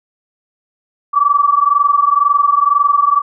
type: tone pair together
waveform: sine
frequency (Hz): 1142 / 1164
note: D6 / D6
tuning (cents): -49 / -16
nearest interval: unison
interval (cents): 33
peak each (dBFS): -12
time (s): 1.13-3.22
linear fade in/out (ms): 20
effects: none